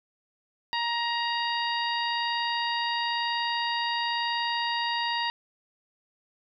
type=harmonic tone; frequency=941 Hz; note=A#5; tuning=16 cents sharp; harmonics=1 / 2 / 3 / 4 / 5; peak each=-29 / -32 / -34 / -35 / -36 dBFS; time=0.73-5.3 s; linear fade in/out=0 ms; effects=none